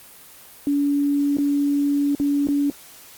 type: tone with dropouts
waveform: sine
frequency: 285.4 Hz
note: D4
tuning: 49 cents flat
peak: -17 dBFS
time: 0.67-2.7 s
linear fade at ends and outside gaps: 1 ms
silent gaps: 1.37-1.385 / 2.15-2.199 / 2.471-2.486 s
effects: white hiss -45 dBFS RMS until 3.17 s + Opus 32 kbps